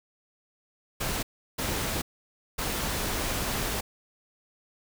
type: noise bursts at uneven times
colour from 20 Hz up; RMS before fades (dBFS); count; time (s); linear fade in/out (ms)
pink; -30; 3; 1-1.23 / 1.58-2.02 / 2.58-3.81; 10
effects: none